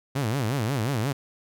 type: tone with vibrato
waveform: sawtooth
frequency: 123.4 Hz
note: B2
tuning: 1 cent flat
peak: -20 dBFS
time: 0.15-1.13 s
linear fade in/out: 10 ms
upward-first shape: sine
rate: 5.6 Hz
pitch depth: 270 cents each way
effects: none